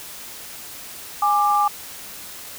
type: tone pair together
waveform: sine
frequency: 825.6 / 1184 Hz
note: G#5 / D6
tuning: -10 / +14 cents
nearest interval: tritone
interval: 624 cents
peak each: -18 dBFS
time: 1.22-1.68 s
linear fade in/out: 5 ms
effects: white hiss -37 dBFS RMS until 2.58 s